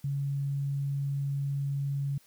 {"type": "tone", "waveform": "sine", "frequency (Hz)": 139.9, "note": "C#3", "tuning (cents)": 16, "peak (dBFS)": -28, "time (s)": [0.04, 2.18], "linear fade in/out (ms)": 5, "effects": ["white hiss -62 dBFS RMS until 2.26 s"]}